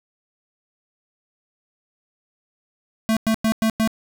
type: tone bursts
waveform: square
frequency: 221.8 Hz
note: A3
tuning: 14 cents sharp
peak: -17 dBFS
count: 5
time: 3.09-3.875 s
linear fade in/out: 0 ms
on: 77 ms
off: 100 ms
effects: none